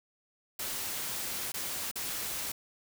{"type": "noise with dropouts", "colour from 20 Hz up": "white", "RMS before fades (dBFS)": -36, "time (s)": [0.59, 2.52], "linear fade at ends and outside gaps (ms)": 5, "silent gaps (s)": [[1.52, 1.54], [1.914, 1.956]], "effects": []}